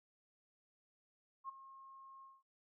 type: tone with ADSR envelope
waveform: sine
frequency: 1076 Hz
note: C6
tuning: 48 cents sharp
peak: -40 dBFS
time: 1.44-2.43 s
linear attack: 49 ms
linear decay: 12 ms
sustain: -14 dB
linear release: 200 ms
effects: none